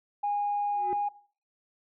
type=tone; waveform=sine; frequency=820 Hz; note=G#5; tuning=22 cents flat; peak=-25 dBFS; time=0.23-1.09 s; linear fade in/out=10 ms
type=tone with exponential growth; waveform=sine; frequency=370 Hz; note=F#4; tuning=in tune; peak=-27 dBFS; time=0.68-0.93 s; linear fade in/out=0 ms; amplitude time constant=53 ms
effects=noise-tail reverb RT60 0.4 s tail -17 dB re dry + tanh soft clip ceiling -21 dBFS